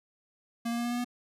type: tone with pitch steps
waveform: square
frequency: 233.1 / 235.3 / 237.4 / 239.7 / 241.9 / 244.1 Hz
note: A#3 / A#3 / A#3 / A#3 / B3 / B3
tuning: 0 / +16 / +32 / +48 / -36 / -20 cents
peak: -30 dBFS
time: 0.65-1.046 s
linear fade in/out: 10 ms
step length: 66 ms
effects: resampled to 32000 Hz